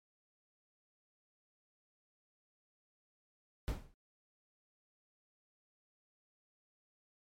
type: noise with exponential decay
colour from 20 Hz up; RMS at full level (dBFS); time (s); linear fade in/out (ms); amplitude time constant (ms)
brown; -31; 3.68-3.94; 0; 56
effects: MP3 64 kbps